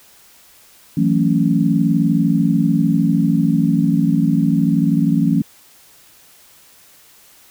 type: chord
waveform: sine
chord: F# minor seventh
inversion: third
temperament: equal with one note detuned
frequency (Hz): 164.81 / 185 / 224 / 277.2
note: E3 / F#3 / A3 / C#4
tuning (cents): 0 / 0 / +31 / 0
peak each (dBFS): -17 / -19 / -18 / -18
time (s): 0.97-5.42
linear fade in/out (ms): 5
effects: white hiss -48 dBFS RMS until 7.5 s